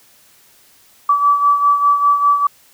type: beating tone pair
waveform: sine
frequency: 1151 / 1156 Hz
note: D6 / D6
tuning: -35 / -28 cents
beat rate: 5 Hz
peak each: -11 / -18 dBFS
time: 1.09-2.47 s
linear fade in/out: 5 ms
effects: white hiss -50 dBFS RMS until 2.73 s

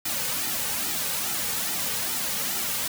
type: noise with flanger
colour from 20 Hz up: white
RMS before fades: -28 dBFS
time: 0.05-2.88 s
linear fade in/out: 5 ms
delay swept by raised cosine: 1.8 to 3 ms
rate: 2.4 Hz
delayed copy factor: -0.65
effects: none

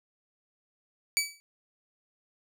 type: tone with exponential decay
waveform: 15% pulse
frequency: 2292 Hz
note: D7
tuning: 43 cents flat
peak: -14 dBFS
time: 1.17-1.4 s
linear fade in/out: 0 ms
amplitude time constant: 48 ms
effects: none

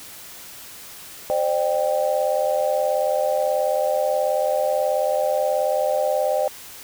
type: chord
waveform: sine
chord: C suspended second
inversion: none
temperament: equal with one note detuned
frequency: 523.3 / 601.8 / 784 Hz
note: C5 / D5 / G5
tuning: 0 / +42 / 0 cents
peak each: -23 / -21 / -25 dBFS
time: 1.3-6.48 s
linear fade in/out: 0 ms
effects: white hiss -40 dBFS RMS until 6.83 s

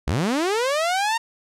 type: linear sweep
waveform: sawtooth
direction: up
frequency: 53.3 to 932.3 Hz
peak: -16 dBFS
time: 0.07-1.18 s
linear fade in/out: 10 ms
effects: low-pass 9000 Hz 12 dB/octave

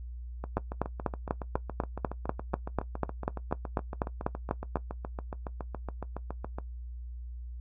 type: two click trains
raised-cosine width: 1 ms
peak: -22 / -13 dBFS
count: 45 / 18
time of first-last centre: 0.44-6.585 / 0.57-4.757 s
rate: 7.16 / 4.06 Hz
effects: noise-tail reverb RT60 0.1 s tail -17 dB re dry + added 60 Hz sine -38 dBFS peak until 7.6 s

